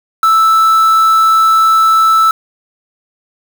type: tone with quantisation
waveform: triangle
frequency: 1318.5 Hz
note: E6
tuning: in tune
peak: -4 dBFS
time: 0.23-2.31 s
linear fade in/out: 2 ms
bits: 4
effects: none